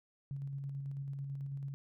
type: tone with tremolo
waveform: sine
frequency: 138.59 Hz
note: C#3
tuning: in tune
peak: -37 dBFS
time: 0.31-1.74 s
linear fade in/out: 0 ms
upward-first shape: square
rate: 9.1 Hz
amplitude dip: 25%
effects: none